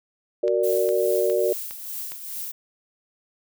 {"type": "chord", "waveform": "sine", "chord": "Gb augmented", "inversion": "none", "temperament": "equal with one note detuned", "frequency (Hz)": [372.8, 466.2, 587.3], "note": ["Gb4", "Bb4", "D5"], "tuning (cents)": [13, 0, 0], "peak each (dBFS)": -23, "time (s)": [0.43, 1.53], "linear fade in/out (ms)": 5}
{"type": "click train", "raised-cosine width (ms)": 0.2, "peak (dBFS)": -21, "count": 5, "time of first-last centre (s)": [0.48, 2.119], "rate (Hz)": 2.44}
{"type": "noise with tremolo", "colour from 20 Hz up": "violet", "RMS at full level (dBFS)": -31, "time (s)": [0.63, 2.52], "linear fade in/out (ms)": 10, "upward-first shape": "triangle", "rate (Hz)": 2.4, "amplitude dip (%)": 60}
{"effects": []}